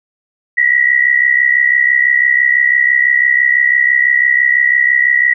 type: tone pair together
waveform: sine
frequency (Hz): 1903 / 1969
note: A#6 / B6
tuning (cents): +35 / -6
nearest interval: minor second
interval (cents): 59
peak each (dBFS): -11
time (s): 0.57-5.34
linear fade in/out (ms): 10
effects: none